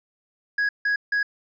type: tone bursts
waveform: triangle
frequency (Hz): 1661.2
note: G#6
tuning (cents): 0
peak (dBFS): -18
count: 3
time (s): 0.58-1.23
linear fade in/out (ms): 5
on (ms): 110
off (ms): 160
effects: resampled to 16000 Hz